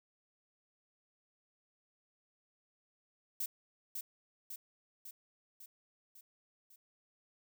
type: noise with echo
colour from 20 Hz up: violet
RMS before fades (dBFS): -37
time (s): 3.4-3.46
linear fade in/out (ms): 5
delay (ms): 550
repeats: 6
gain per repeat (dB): -4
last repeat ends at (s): 6.76
effects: none